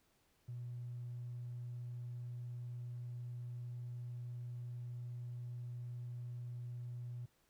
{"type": "tone", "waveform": "triangle", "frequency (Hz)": 121.3, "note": "B2", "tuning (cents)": -31, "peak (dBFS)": -39, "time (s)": [0.48, 7.26], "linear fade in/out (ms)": 10, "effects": ["tanh soft clip ceiling -40 dBFS", "pink hiss -75 dBFS RMS until 7.49 s"]}